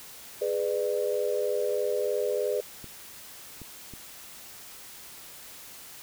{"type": "chord", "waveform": "sine", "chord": "G# diminished", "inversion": "none", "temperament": "just", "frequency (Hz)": [415.3, 498.4, 598], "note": ["G#4", "B4", "D5"], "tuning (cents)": [0, 16, 31], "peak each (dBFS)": [-29, -29, -31], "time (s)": [0.41, 2.61], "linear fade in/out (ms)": 10}
{"type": "clicks", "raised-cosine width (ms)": 3, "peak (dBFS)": -30, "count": 3, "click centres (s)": [2.843, 3.617, 3.937]}
{"effects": ["white hiss -46 dBFS RMS until 6.02 s"]}